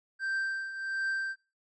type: tone with tremolo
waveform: triangle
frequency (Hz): 1568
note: G6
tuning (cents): 0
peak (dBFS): -26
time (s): 0.19-1.36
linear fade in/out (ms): 50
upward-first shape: triangle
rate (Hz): 1.4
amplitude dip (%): 70
effects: noise-tail reverb RT60 0.3 s tail -21 dB re dry + resampled to 22050 Hz